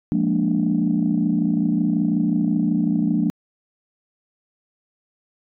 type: chord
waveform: sine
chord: Bb dominant seventh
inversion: second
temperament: equal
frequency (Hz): 174.61 / 207.7 / 233.1 / 293.7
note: F3 / Ab3 / Bb3 / D4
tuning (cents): 0 / 0 / 0 / 0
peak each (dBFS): -22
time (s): 0.12-3.3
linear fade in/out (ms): 0
effects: tanh soft clip ceiling -9 dBFS